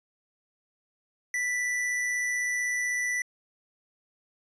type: tone with amplitude modulation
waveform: square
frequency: 1975.5 Hz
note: B6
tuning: in tune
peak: -26 dBFS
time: 1.34-3.22 s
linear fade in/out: 2 ms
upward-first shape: sine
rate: 116 Hz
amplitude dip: 25%
effects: resampled to 22050 Hz